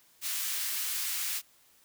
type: high-pass noise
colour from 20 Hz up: white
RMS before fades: -33 dBFS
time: 0.21-1.42 s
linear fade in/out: 50 ms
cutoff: 1600 Hz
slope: 12 dB/octave
effects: white hiss -63 dBFS RMS until 1.84 s